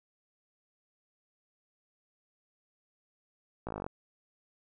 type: slowing click train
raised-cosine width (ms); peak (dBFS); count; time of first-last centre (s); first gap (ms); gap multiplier
1; -23; 11; 3.67-3.865; 17; 1.03
effects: none